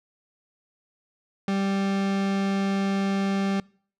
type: tone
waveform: 40% pulse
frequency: 196 Hz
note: G3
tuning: in tune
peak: -22 dBFS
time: 1.48-3.6 s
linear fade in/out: 2 ms
effects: noise-tail reverb RT60 0.5 s tail -25 dB re dry + low-pass 5000 Hz 12 dB/octave